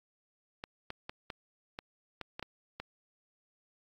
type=clicks; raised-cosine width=0.3 ms; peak=-23 dBFS; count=9; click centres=0.639 / 0.904 / 1.095 / 1.302 / 1.789 / 2.213 / 2.395 / 2.427 / 2.8 s; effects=AAC 64 kbps